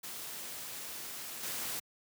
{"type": "noise with level steps", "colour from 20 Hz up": "white", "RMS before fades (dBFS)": [-43, -38], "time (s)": [0.03, 1.8], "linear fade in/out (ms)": 10, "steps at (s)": 1.43, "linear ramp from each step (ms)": 5, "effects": ["high-pass 100 Hz 12 dB/octave"]}